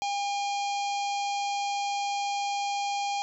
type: harmonic tone with a mistuned harmonic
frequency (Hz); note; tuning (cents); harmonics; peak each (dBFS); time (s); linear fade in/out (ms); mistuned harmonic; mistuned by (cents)
806; G5; +48; 1 / 3 / 4 / 5 / 6 / 7 / 8 / 9; -28 / -38 / -40 / -42 / -44 / -45 / -46 / -47; 0.02-3.22; 0; 5; +74
effects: none

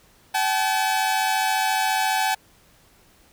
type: tone pair together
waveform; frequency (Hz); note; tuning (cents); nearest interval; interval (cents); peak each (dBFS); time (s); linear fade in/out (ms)
sawtooth; 765 / 859.4; G5 / A5; -42 / -41; major second; 201; -19; 0.34-2.35; 10
effects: pink hiss -56 dBFS RMS until 3.32 s

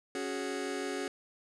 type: chord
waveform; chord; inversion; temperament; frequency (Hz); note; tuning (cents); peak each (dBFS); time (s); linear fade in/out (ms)
sawtooth; C# suspended fourth; none; just; 277.2 / 369.6 / 415.8; C#4 / F#4 / G#4; 0 / -2 / +2; -34; 0.15-1.08; 2
effects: resampled to 24000 Hz + 10-bit

